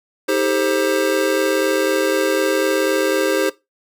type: chord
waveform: square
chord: A half-diminished seventh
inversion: second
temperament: just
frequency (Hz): 316.8 / 396 / 440 / 528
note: Eb4 / G4 / A4 / C5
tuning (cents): +31 / +18 / 0 / +16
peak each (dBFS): -23 / -21 / -27 / -21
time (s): 0.28-3.5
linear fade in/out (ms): 10
effects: noise-tail reverb RT60 0.2 s tail -18 dB re dry